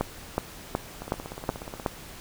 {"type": "two click trains", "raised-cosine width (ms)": 1, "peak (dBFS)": [-10, -22], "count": [6, 14], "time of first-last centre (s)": [[0.01, 1.862], [1.02, 1.798]], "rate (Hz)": [2.7, 16.7], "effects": ["pink hiss -44 dBFS RMS until 2.2 s"]}